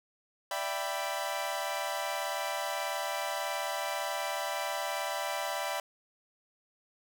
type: chord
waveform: sawtooth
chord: E minor seventh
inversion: third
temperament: equal with one note detuned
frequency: 587.3 / 665.8 / 784 / 987.8 Hz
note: D5 / E5 / G5 / B5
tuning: 0 / +17 / 0 / 0 cents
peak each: -34 dBFS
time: 0.51-5.8 s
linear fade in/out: 2 ms
effects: none